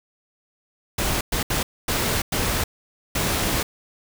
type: noise bursts at uneven times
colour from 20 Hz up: pink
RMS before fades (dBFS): -23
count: 6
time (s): 0.98-1.21 / 1.32-1.43 / 1.5-1.63 / 1.88-2.22 / 2.32-2.64 / 3.15-3.63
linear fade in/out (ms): 5
effects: none